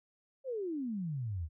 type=exponential sweep; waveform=sine; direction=down; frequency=554.4 to 74 Hz; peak=-34 dBFS; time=0.44-1.49 s; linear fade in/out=50 ms; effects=none